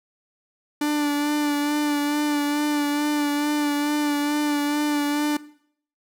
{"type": "tone with vibrato", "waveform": "45% pulse", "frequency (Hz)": 293.7, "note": "D4", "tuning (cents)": 0, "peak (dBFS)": -20, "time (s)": [0.81, 5.37], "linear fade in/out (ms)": 5, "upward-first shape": "sine", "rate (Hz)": 2.3, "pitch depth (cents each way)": 23, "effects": ["noise-tail reverb RT60 0.6 s tail -18 dB re dry"]}